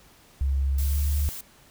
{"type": "tone with pitch glide", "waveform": "sine", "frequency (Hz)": [68.2, 72.67], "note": ["C#2", "D2"], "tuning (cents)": [-28, -18], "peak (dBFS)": -21, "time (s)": [0.41, 1.29], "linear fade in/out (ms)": 0, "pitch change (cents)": 110, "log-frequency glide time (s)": [0.78, 1.08]}
{"type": "noise", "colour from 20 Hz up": "blue", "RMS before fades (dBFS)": -37, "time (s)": [0.78, 1.41], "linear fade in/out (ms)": 5}
{"effects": ["pink hiss -55 dBFS RMS until 1.7 s"]}